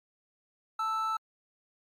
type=tone pair together; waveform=triangle; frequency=881.6 / 1318.5 Hz; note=A5 / E6; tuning=+3 / 0 cents; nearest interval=perfect fifth; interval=697 cents; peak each=-34 / -27 dBFS; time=0.79-1.17 s; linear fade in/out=5 ms; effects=MP3 96 kbps